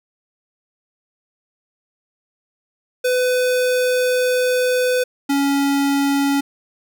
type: tone pair in turn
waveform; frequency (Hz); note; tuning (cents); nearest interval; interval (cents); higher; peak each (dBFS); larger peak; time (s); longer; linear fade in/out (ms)
square; 502 / 279.6; B4 / C#4; +28 / +15; minor seventh; 1013; first; -16; neither; 3.04-5.04 / 5.29-6.41; first; 10
effects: none